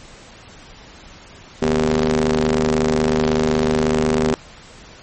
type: ring-modulated tone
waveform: sawtooth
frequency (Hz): 76.3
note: D#2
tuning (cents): -33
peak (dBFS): -8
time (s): 1.62-4.34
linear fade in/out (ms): 0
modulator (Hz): 318
effects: pink hiss -42 dBFS RMS until 5.02 s + MP3 32 kbps